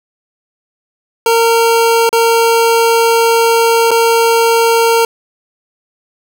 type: tone with dropouts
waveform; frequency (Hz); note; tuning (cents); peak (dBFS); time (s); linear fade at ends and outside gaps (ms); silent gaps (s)
25% pulse; 459.8; A#4; -24; -4; 1.26-5.05; 2; 2.092-2.128 / 3.908-3.914
effects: none